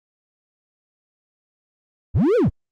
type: linear two-way sweep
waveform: triangle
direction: up then down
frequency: 48 to 514 to 48 Hz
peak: -12 dBFS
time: 2.14-2.5 s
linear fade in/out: 20 ms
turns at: 2.36 s
effects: Opus 48 kbps